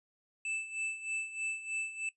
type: tone with tremolo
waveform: square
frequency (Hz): 2637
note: E7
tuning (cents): 0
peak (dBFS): -33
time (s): 0.45-2.09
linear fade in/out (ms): 2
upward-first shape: sine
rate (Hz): 3.2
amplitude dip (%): 75
effects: noise-tail reverb RT60 0.1 s tail -17 dB re dry + resampled to 24000 Hz